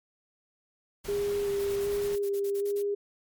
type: noise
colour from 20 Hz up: pink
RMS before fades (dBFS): -42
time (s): 1.04-2.16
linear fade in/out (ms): 10
type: tone with vibrato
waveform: sine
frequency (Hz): 403.2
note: G4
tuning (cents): +49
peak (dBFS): -26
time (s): 1.08-2.95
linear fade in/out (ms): 10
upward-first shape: square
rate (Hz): 1.3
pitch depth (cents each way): 12
type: noise bursts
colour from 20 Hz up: blue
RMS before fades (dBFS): -45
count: 12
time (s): 1.59-2.824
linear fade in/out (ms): 10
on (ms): 68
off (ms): 38
effects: MP3 96 kbps